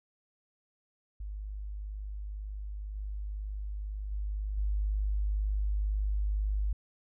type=tone with level steps; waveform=sine; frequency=51 Hz; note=G#1; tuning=31 cents flat; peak=-36 / -34 / -31 / -27 dBFS; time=1.2-6.73 s; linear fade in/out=5 ms; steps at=2.95 / 4.11 / 4.57 s; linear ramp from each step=10 ms; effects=none